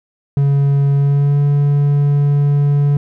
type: tone with pitch glide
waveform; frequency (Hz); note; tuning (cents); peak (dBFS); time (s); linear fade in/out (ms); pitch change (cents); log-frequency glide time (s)
triangle; 140.4 to 143.6; C#3 to D3; +22 to -39; -8; 0.37-2.97; 2; +39; 0.95-1.4
effects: none